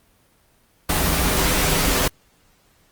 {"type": "noise with comb filter", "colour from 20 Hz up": "pink", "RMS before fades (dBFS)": -19, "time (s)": [0.89, 2.08], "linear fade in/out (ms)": 5, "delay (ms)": 8.9, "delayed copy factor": -0.6, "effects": ["pink hiss -59 dBFS RMS until 2.91 s", "Opus 24 kbps"]}